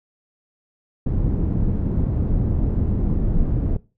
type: low-pass noise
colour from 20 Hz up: pink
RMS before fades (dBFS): -20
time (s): 1.06-3.77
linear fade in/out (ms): 5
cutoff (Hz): 230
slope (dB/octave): 12
effects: noise-tail reverb RT60 0.3 s tail -20 dB re dry